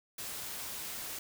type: noise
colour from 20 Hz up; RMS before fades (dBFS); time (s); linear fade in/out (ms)
white; -41; 0.18-1.19; 5
effects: none